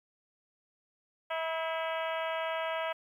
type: harmonic tone with a mistuned harmonic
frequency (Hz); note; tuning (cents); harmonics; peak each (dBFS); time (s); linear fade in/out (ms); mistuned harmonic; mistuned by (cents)
323.9; E4; -30; 2 / 3 / 4 / 5 / 6 / 7 / 8 / 9 / 10; -34 / -38 / -40 / -42 / -44 / -45 / -46 / -47 / -48; 1.3-2.93; 10; 6; +49
effects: 11-bit